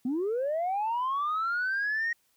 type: linear sweep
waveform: sine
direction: up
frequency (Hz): 236.2 to 1884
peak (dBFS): -25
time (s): 0.05-2.13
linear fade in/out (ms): 5
effects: tanh soft clip ceiling -24 dBFS + white hiss -70 dBFS RMS until 2.36 s